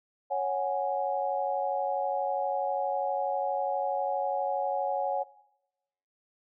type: chord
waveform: sine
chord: C# suspended fourth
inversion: none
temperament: just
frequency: 554.4 / 739.2 / 831.5 Hz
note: C#5 / F#5 / G#5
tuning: 0 / -2 / +2 cents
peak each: -31 dBFS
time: 0.3-5.24 s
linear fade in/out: 20 ms
effects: noise-tail reverb RT60 0.9 s tail -20 dB re dry